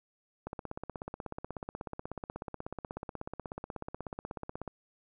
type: click train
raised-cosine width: 1 ms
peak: -24 dBFS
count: 70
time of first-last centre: 0.47-4.677 s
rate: 16.4 Hz
effects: none